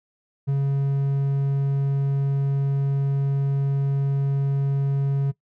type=tone; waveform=triangle; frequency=138.59 Hz; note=C#3; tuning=in tune; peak=-17 dBFS; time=0.47-5.32 s; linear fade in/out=20 ms; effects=noise-tail reverb RT60 0.1 s tail -19 dB re dry